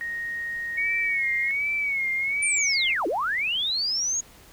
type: tone with pitch glide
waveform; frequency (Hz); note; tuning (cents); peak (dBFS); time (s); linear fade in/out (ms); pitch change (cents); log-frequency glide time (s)
sine; 1867 to 1896.3; A#6 to A#6; +2 to +29; -28; 0.01-1.51; 0; +27; 0.99-1.37
type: tone with vibrato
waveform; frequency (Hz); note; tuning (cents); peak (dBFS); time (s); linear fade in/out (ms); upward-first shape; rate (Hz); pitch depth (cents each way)
sine; 2217; C#7; 0; -23; 0.77-2.94; 10; sine; 1.3; 86
type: linear two-way sweep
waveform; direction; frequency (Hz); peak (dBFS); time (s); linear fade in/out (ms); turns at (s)
sine; down then up; 9397 to 293.7 to 6760; -23; 2.42-4.21; 10; 3.07
effects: pink hiss -51 dBFS RMS until 4.52 s